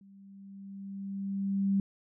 sine tone with level ramp, 196.5 Hz, G3, 4 cents sharp, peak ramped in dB -53 to -23 dBFS, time 0.01-1.8 s, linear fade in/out 2 ms, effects none

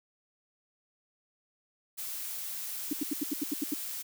blue noise, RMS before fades -38 dBFS, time 1.97-4.03 s, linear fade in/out 20 ms
sine tone bursts, 293.7 Hz, D4, in tune, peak -27 dBFS, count 9, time 2.91-3.74 s, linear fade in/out 5 ms, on 22 ms, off 79 ms
effects none

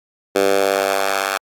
10% pulse tone with high-pass filter sweep, 98 Hz, G2, in tune, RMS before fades -18 dBFS, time 0.35-1.38 s, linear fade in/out 10 ms, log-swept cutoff 420 to 1000 Hz, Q 1.9, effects AAC 48 kbps

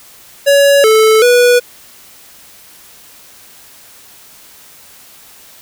square tone with pitch steps, 563 / 437.5 / 488.3 Hz, C#5 / A4 / B4, +27 / -10 / -20 cents, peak -6 dBFS, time 0.46-1.6 s, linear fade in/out 20 ms, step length 380 ms, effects white hiss -40 dBFS RMS until 5.61 s

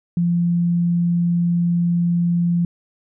sine tone, 172.5 Hz, F3, 21 cents flat, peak -15 dBFS, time 0.17-2.65 s, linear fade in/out 2 ms, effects none

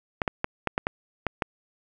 clicks, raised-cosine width 0.5 ms, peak -9 dBFS, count 8, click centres 0.218 / 0.278 / 0.444 / 0.673 / 0.779 / 0.869 / 1.267 / 1.422 s, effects none

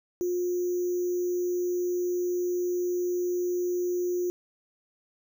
sine tone with sample-and-hold, 355.9 Hz, F4, 33 cents sharp, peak -25 dBFS, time 0.21-4.3 s, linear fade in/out 0 ms, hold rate 6300 Hz, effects none

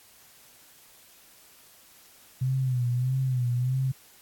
sine tone with vibrato, 127 Hz, B2, 49 cents sharp, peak -23 dBFS, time 2.41-3.92 s, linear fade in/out 10 ms, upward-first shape sine, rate 1.6 Hz, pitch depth 76 cents each way, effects white hiss -55 dBFS RMS until 4.21 s + AAC 64 kbps

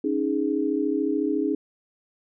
sine chord, C# suspended second, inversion none, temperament equal, 277.2 / 311.1 / 415.3 Hz, C#4 / D#4 / G#4, 0 / 0 / 0 cents, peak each -26 / -25 / -27 dBFS, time 0.04-1.55 s, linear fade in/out 5 ms, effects none

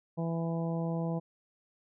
harmonic tone, 165.9 Hz, E3, 11 cents sharp, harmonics 1 / 2 / 3 / 4 / 5 / 6, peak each -31 / -40 / -39 / -41 / -45 / -48 dBFS, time 0.17-1.2 s, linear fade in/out 20 ms, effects none

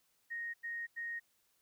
sine tone bursts, 1864.7 Hz, A#6, in tune, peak -38 dBFS, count 3, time 0.3-1.2 s, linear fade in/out 20 ms, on 240 ms, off 90 ms, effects white hiss -75 dBFS RMS until 1.61 s

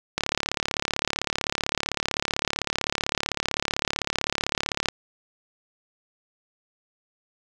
click train, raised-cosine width 0.2 ms, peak -6 dBFS, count 169, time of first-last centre 0.18-4.886 s, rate 35.7 Hz, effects none

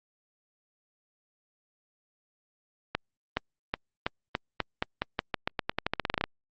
accelerating click train, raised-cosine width 0.3 ms, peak -10 dBFS, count 23, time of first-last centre 2.95-6.24 s, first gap 420 ms, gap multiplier 0.88, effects low-pass 4000 Hz 12 dB/octave + Opus 48 kbps

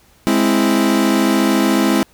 40% pulse chord, Ab augmented, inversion none, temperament equal, 207.7 / 261.6 / 329.6 Hz, Ab3 / C4 / E4, 0 / 0 / 0 cents, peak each -16 dBFS, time 0.27-2.03 s, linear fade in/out 0 ms, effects pink hiss -52 dBFS RMS until 2.13 s

